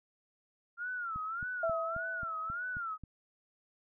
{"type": "tone with vibrato", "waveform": "sine", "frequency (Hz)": 1376, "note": "F6", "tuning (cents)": -26, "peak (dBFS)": -35, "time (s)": [0.77, 2.98], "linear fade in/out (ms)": 50, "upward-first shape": "sine", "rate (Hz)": 1.7, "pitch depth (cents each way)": 150}
{"type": "click train", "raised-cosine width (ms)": 5, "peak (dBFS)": -33, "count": 8, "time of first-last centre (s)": [1.16, 3.037], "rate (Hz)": 3.73}
{"type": "tone with exponential decay", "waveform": "sine", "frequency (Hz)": 659.3, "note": "E5", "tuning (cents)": 0, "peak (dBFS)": -28, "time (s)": [1.63, 2.78], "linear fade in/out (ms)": 5, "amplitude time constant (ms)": 250}
{"effects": []}